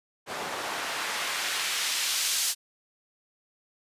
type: noise with band-pass filter sweep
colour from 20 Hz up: white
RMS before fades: -30 dBFS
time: 0.26-2.55 s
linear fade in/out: 50 ms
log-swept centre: 570 to 6000 Hz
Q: 0.7
effects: resampled to 32000 Hz